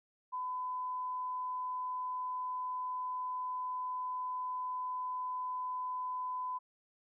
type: tone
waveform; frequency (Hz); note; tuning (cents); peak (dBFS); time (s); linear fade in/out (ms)
sine; 1007; B5; +33; -35; 0.32-6.59; 20
effects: none